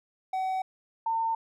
triangle / sine tone pair in turn, 755 / 905.2 Hz, F#5 / A5, +35 / +49 cents, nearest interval minor third, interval 314 cents, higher second, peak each -25 dBFS, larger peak neither, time 0.33-0.62 / 1.06-1.35 s, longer neither, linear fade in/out 5 ms, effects none

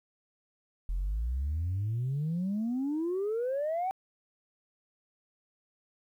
sine exponential sweep, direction up, 41.2 to 776 Hz, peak -27 dBFS, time 0.89-3.91 s, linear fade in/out 0 ms, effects tanh soft clip ceiling -26 dBFS + 11-bit

